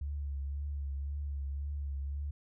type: tone with vibrato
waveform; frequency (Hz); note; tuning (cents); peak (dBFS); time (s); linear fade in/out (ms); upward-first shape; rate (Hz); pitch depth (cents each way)
sine; 70.7; C#2; +35; -34; 0.01-2.31; 5; triangle; 1.9; 48
effects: none